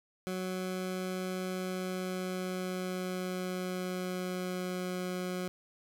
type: tone with pitch glide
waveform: 20% pulse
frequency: 185 to 181.93 Hz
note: F#3 to F#3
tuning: 0 to -29 cents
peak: -29 dBFS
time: 0.27-5.48 s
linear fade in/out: 0 ms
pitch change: -29 cents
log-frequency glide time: 1.51-4.95 s
effects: none